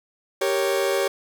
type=chord; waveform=40% pulse; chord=G diminished; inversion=none; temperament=equal; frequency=392 / 466.2 / 554.4 Hz; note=G4 / Bb4 / Db5; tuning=0 / 0 / 0 cents; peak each=-23 / -27 / -23 dBFS; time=0.41-1.08 s; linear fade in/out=5 ms; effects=none